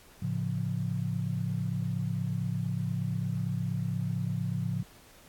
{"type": "chord", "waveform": "sine", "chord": "A augmented", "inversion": "none", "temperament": "equal", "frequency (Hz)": [110, 138.59, 174.61], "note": ["A2", "C#3", "E#3"], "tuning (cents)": [0, 0, 0], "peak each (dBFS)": -33, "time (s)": [0.22, 4.83], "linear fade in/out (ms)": 5, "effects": ["pink hiss -56 dBFS RMS until 5.28 s", "AAC 64 kbps"]}